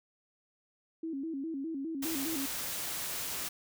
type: tone with vibrato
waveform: sine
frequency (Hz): 298.3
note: D4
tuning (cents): +27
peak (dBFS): -34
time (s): 1.03-2.46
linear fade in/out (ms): 5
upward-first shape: square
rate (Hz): 4.9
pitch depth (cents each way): 150
type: noise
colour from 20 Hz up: white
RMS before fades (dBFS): -37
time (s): 2.02-3.49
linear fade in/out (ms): 10
effects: none